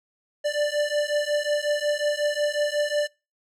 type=beating tone pair; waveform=square; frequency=587 / 592.5 Hz; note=D5 / D5; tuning=-1 / +15 cents; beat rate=5.5 Hz; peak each=-26 dBFS; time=0.44-3.08 s; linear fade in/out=20 ms; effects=noise-tail reverb RT60 0.3 s tail -25 dB re dry + low-pass 8000 Hz 12 dB/octave